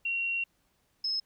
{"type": "tone pair in turn", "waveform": "sine", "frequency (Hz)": [2744, 5180], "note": ["F7", "E8"], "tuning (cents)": [-31, -31], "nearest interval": "major seventh", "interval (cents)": 1100, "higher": "second", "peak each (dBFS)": -28, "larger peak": "neither", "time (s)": [[0.05, 0.44], [1.04, 1.2]], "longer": "first", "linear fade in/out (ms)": 5, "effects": ["pink hiss -72 dBFS RMS until 1.25 s"]}